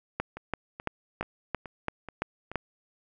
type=two click trains; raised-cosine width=0.5 ms; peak=-24 / -13 dBFS; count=6 / 8; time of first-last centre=0.37-2.516 / 0.2-2.557 s; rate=2.33 / 2.97 Hz; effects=none